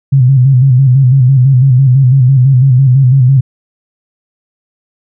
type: tone with vibrato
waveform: sine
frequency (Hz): 130.81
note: C3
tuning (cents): 0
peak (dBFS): -3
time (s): 0.12-3.41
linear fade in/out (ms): 10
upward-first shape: square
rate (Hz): 6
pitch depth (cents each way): 77
effects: none